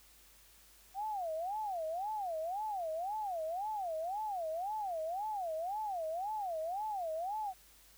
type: tone with vibrato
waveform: sine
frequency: 740 Hz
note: F#5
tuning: in tune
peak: -35 dBFS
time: 0.94-7.54 s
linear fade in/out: 50 ms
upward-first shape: sine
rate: 1.9 Hz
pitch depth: 280 cents each way
effects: added 50 Hz sine -67 dBFS peak until 7.97 s + white hiss -62 dBFS RMS until 7.97 s